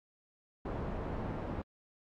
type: low-pass noise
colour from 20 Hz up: pink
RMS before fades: -38 dBFS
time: 0.65-1.62 s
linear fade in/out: 5 ms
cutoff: 910 Hz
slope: 12 dB/octave
effects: AAC 64 kbps